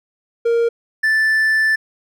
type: tone pair in turn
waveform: triangle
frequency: 466.2 / 1760.1 Hz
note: A#4 / A6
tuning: 0 / 0 cents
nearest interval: octave + major seventh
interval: 2300 cents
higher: second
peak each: -11 dBFS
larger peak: neither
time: 0.45-0.69 / 1.03-1.76 s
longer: second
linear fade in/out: 10 ms
effects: none